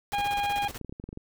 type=noise with tremolo; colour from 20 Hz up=pink; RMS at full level=-38 dBFS; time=0.12-0.78 s; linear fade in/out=0 ms; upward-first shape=square; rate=16 Hz; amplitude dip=75%
type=harmonic tone; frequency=814 Hz; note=G#5; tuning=35 cents flat; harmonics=1 / 2 / 3 / 4 / 5; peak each=-26 / -39 / -35 / -38 / -47 dBFS; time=0.13-0.68 s; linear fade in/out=5 ms
type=clicks; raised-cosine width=3 ms; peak=-26 dBFS; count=9; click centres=0.813 / 0.847 / 0.895 / 0.925 / 0.999 / 1.04 / 1.09 / 1.129 / 1.174 s
effects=none